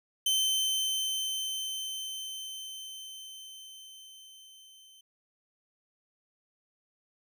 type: tone with level ramp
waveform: sawtooth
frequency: 3085 Hz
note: G7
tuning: 28 cents flat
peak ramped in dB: -21 to -51 dBFS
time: 0.26-5.01 s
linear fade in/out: 5 ms
effects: none